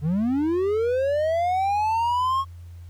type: linear sweep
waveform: triangle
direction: up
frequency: 138.59 to 1097 Hz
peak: -18 dBFS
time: 0.01-2.45 s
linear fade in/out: 50 ms
effects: added 86 Hz sine -38 dBFS peak until 2.89 s + pink hiss -61 dBFS RMS until 2.89 s